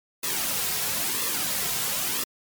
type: noise with flanger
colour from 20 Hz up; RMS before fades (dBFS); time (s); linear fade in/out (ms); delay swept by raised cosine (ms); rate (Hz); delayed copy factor
white; -27; 0.23-2.24; 5; 1.3 to 3.5; 1; -0.65
effects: MP3 96 kbps